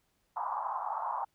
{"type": "band-pass noise", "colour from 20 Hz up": "pink", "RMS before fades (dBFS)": -35, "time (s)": [0.36, 1.25], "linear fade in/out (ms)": 10, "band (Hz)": [780, 1100], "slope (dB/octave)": 48, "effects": ["pink hiss -75 dBFS RMS until 1.34 s"]}